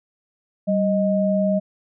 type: tone pair together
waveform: sine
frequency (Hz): 193.64 / 623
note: G3 / D#5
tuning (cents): -21 / +2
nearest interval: octave + minor sixth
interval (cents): 2023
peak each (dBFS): -19 / -20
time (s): 0.67-1.6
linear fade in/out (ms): 20
effects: none